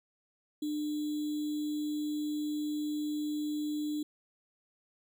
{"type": "tone with sample-and-hold", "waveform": "sine", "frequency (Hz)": 300, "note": "D4", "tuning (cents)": 37, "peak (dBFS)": -31, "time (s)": [0.62, 4.03], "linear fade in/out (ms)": 5, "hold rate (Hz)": 3675, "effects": []}